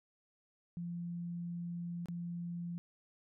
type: tone with dropouts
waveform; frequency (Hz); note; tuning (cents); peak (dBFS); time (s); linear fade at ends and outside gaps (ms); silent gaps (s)
sine; 172.5; F3; -21; -38; 0.77-2.78; 0; 2.058-2.085
effects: none